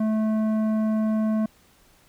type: tone with tanh clipping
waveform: sine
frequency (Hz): 217.5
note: A3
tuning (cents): -20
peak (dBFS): -22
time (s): 0-1.46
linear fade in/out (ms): 5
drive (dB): 11
effects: pink hiss -58 dBFS RMS until 2.08 s